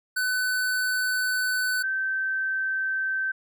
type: tone pair in turn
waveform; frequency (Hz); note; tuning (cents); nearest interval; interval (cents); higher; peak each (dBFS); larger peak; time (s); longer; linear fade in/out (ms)
square / sine; 1505 / 1549.1; F#6 / G6; +29 / -21; minor second; 50; second; -24; neither; 0.16-1.83 / 1.83-3.32; first; 10
effects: none